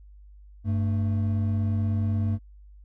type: tone pair together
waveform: triangle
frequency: 98 / 223.2 Hz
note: G2 / A3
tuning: 0 / +25 cents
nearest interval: octave + major second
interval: 1425 cents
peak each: -21 / -28 dBFS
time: 0.64-2.39 s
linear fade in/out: 50 ms
effects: added 50 Hz sine -46 dBFS peak until 2.84 s